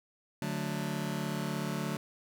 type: chord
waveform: sawtooth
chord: D major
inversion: none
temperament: just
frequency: 146.83 / 183.54 / 220.2 Hz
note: D3 / F#3 / A3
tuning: 0 / -14 / +2 cents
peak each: -32 / -33 / -33 dBFS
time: 0.42-1.97 s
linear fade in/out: 2 ms
effects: none